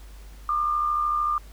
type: tone with amplitude modulation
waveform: sine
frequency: 1200 Hz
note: D6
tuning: 37 cents sharp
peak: -19 dBFS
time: 0.49-1.38 s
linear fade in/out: 2 ms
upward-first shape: sine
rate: 73.3 Hz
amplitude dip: 50%
effects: added 50 Hz sine -41 dBFS peak until 1.52 s + pink hiss -53 dBFS RMS until 1.52 s